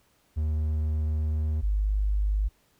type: tone pair in turn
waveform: triangle / sine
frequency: 77 / 50.93 Hz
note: D#2 / G#1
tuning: -17 / -33 cents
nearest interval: perfect fifth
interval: 716 cents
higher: first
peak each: -22 dBFS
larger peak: neither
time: 0.36-1.62 / 1.62-2.49 s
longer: first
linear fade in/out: 20 ms
effects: pink hiss -66 dBFS RMS until 2.79 s